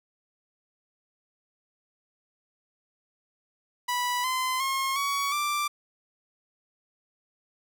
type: tone with pitch steps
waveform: sawtooth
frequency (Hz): 983 / 1028.3 / 1075.7 / 1125.3 / 1177.1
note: B5 / C6 / C6 / C#6 / D6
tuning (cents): -8 / -30 / +48 / +26 / +4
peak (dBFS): -22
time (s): 3.88-5.68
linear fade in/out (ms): 10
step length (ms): 360
effects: none